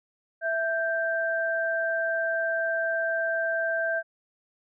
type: tone pair together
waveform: sine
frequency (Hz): 659.3 / 1571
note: E5 / G6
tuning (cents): 0 / +3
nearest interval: octave + minor third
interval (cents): 1503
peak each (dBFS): -27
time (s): 0.41-4.03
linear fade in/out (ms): 50
effects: none